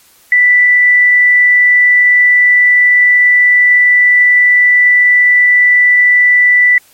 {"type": "tone", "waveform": "sine", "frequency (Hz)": 1975.5, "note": "B6", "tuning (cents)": 0, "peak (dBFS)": -4, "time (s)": [0.32, 6.78], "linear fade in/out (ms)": 2, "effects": ["white hiss -46 dBFS RMS until 6.93 s", "MP3 64 kbps"]}